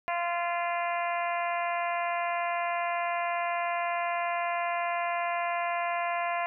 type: harmonic tone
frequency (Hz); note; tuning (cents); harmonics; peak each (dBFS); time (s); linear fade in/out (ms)
345.4; F4; -19; 2 / 3 / 4 / 5 / 6 / 7 / 8; -30 / -33 / -41 / -39 / -38 / -40 / -43; 0.08-6.46; 0
effects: none